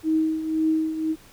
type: tone with tremolo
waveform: sine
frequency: 316.6 Hz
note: D#4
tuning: 30 cents sharp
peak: -17 dBFS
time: 0.03-1.16 s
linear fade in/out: 50 ms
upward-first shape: triangle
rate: 1.9 Hz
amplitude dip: 70%
effects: pink hiss -51 dBFS RMS until 1.32 s